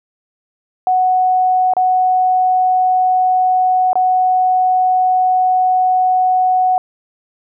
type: tone with dropouts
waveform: sine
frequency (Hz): 740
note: F#5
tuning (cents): 0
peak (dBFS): -10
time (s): 0.87-6.78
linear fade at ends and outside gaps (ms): 1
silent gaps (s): 1.736-1.767 / 3.931-3.955
effects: none